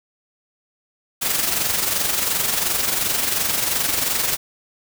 white noise with amplitude modulation, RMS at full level -19 dBFS, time 1.21-4.37 s, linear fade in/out 20 ms, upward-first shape sine, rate 22.8 Hz, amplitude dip 50%, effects none

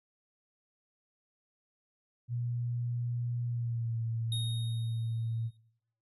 sine tone with pitch glide, 120.2 to 114.31 Hz, B2 to A#2, -46 to -33 cents, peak -31 dBFS, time 2.28-5.51 s, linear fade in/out 50 ms, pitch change -87 cents, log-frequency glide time 3.46-3.98 s
square tone with exponential decay, 3729 Hz, A#7, in tune, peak -34 dBFS, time 4.32-5.57 s, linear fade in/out 2 ms, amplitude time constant 270 ms
effects noise-tail reverb RT60 0.8 s tail -22 dB re dry + resampled to 32000 Hz

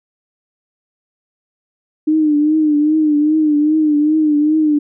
sine tone with vibrato, 303.8 Hz, D#4, 41 cents flat, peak -10 dBFS, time 2.07-4.79 s, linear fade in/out 10 ms, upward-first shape triangle, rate 2.5 Hz, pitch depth 71 cents each way, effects none

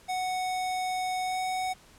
square tone with pitch glide, 740 to 744.7 Hz, F#5 to F#5, 0 to +11 cents, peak -29 dBFS, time 0.08-1.74 s, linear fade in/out 20 ms, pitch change +11 cents, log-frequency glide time 1.25-1.39 s, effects pink hiss -56 dBFS RMS until 1.98 s + low-pass 11000 Hz 12 dB/octave

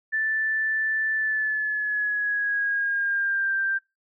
sine tone with pitch glide, 1760 to 1577.1 Hz, A6 to G6, 0 to +10 cents, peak -22 dBFS, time 0.12-3.79 s, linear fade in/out 20 ms, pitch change -190 cents, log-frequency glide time 1.14-3.55 s, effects noise-tail reverb RT60 0.2 s tail -20 dB re dry

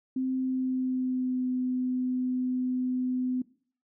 sine tone with pitch glide, 260 to 253.5 Hz, C4 to B3, -11 to +45 cents, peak -26 dBFS, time 0.16-3.42 s, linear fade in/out 5 ms, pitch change -44 cents, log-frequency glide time 0.34-1.48 s, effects noise-tail reverb RT60 0.5 s tail -20 dB re dry

